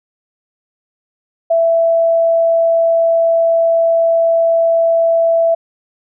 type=tone; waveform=sine; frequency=664 Hz; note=E5; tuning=12 cents sharp; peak=-9 dBFS; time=1.5-5.55 s; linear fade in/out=10 ms; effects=none